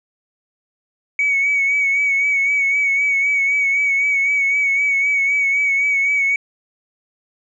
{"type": "tone with vibrato", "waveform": "sine", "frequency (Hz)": 2243, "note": "C#7", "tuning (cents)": 20, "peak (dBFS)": -13, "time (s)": [1.19, 6.36], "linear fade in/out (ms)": 2, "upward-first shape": "sine", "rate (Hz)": 3.9, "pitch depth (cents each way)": 38, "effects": ["tanh soft clip ceiling -10 dBFS"]}